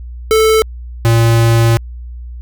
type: tone pair in turn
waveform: square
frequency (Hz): 439.3 / 115.32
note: A4 / A#2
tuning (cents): -3 / -18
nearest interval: octave + major seventh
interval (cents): 2315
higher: first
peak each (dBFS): -8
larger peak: neither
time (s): 0.31-0.62 / 1.05-1.77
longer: second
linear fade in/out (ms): 0
effects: added 60 Hz sine -25 dBFS peak until 2.41 s